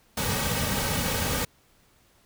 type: noise with comb filter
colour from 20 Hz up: pink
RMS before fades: -27 dBFS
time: 0.17-1.45 s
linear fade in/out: 5 ms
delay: 2.9 ms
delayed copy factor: -0.65
effects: pink hiss -62 dBFS RMS until 2.25 s